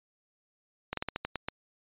slowing click train, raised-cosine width 0.3 ms, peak -16 dBFS, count 8, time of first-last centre 0.93-1.485 s, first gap 43 ms, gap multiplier 1.2, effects resampled to 8000 Hz

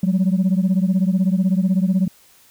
sine beating tone pair, 182.3 / 198.3 Hz, F#3 / G3, -25 / +20 cents, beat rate 16 Hz, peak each -15 / -17 dBFS, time 0.03-2.08 s, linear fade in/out 5 ms, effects tanh soft clip ceiling -11 dBFS + white hiss -52 dBFS RMS until 2.5 s

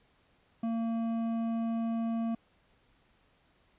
triangle tone with hard clipping, 228.4 Hz, A#3, 35 cents flat, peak -31 dBFS, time 0.63-2.35 s, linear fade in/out 5 ms, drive 12 dB, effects pink hiss -68 dBFS RMS until 3.78 s + resampled to 8000 Hz

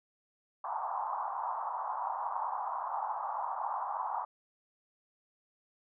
pink band-pass noise, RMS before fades -36 dBFS, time 0.64-4.25 s, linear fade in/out 5 ms, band 780 to 1100 Hz, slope 48 dB/octave, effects none

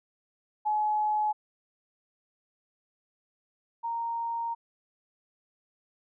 sine tone pair in turn, 849 / 928.2 Hz, G#5 / A#5, +38 / -8 cents, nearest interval major second, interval 154 cents, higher second, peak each -24 / -29 dBFS, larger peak first, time 0.65-1.33 / 3.83-4.55 s, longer second, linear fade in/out 20 ms, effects none

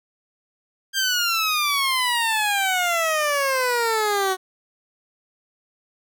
15% pulse exponential sweep, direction down, 1604 to 370 Hz, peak -13 dBFS, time 0.93-4.37 s, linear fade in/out 50 ms, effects none

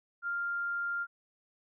sine tone, 1396.9 Hz, F6, in tune, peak -31 dBFS, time 0.22-1.07 s, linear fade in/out 50 ms, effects none

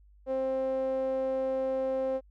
sawtooth tone with band-pass filter, 263.7 Hz, C4, 14 cents sharp, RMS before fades -30 dBFS, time 0.26-2.21 s, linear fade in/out 50 ms, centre 530 Hz, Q 4.5, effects added 50 Hz sine -55 dBFS peak until 2.3 s

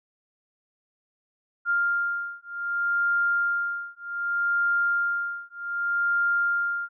sine beating tone pair, 1399 / 1399.65 Hz, F6 / F6, +3 / +3 cents, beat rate 0.65 Hz, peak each -26 dBFS, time 1.65-6.89 s, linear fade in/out 50 ms, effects none

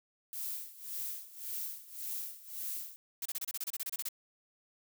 violet noise with tremolo, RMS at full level -38 dBFS, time 0.33-2.96 s, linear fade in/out 0 ms, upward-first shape sine, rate 1.8 Hz, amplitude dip 85%
blue noise bursts, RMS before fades -37 dBFS, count 14, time 3.22-4.088 s, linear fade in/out 5 ms, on 36 ms, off 28 ms
effects none

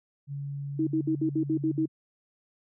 sine tone, 141 Hz, C#3, 30 cents sharp, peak -32 dBFS, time 0.27-1.88 s, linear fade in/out 50 ms
sine tone bursts, 318 Hz, D#4, 38 cents sharp, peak -23 dBFS, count 8, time 0.79-1.857 s, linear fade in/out 5 ms, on 80 ms, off 61 ms
effects none

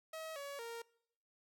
sawtooth tone with pitch steps, 639 / 564 / 464.3 Hz, D#5 / C#5 / A#4, +46 / +30 / -7 cents, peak -40 dBFS, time 0.13-0.82 s, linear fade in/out 5 ms, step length 230 ms, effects noise-tail reverb RT60 0.7 s tail -23 dB re dry

